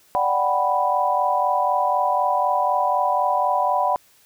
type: chord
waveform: sine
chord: G major seventh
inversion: second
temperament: equal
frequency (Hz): 587.3 / 740 / 784 / 987.8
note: D5 / F#5 / G5 / B5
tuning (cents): 0 / 0 / 0 / 0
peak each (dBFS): -25 / -22 / -25 / -21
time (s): 0.15-3.96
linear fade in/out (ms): 0
effects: white hiss -56 dBFS RMS until 4.25 s